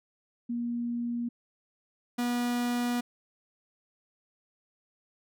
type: tone pair in turn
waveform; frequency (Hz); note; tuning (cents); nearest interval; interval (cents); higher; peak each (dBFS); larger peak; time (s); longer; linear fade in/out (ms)
sine / 45% pulse; 237.8 / 242.4; A#3 / B3; +35 / -32; unison; 33; second; -29 / -27; second; 0.49-1.29 / 2.18-3.01; second; 10
effects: none